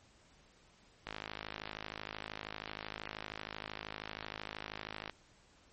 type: click train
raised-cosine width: 0.3 ms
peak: -24 dBFS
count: 214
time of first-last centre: 1.07-5.096 s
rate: 52.9 Hz
effects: pink hiss -65 dBFS RMS until 5.72 s + MP3 32 kbps